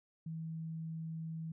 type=tone; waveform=sine; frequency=161.7 Hz; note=E3; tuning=33 cents flat; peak=-39 dBFS; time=0.26-1.52 s; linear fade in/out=5 ms; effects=none